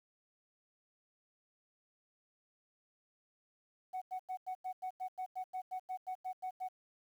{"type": "tone bursts", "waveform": "sine", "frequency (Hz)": 744, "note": "F#5", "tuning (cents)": 9, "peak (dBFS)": -35, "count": 16, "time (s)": [3.93, 6.687], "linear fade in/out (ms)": 20, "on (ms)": 87, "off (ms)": 91, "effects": ["tanh soft clip ceiling -35 dBFS", "11-bit"]}